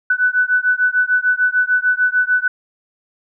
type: beating tone pair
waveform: sine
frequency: 1491 / 1497.7 Hz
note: F#6 / F#6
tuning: +13 / +21 cents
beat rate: 6.7 Hz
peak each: -16 dBFS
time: 0.1-2.48 s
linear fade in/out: 5 ms
effects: none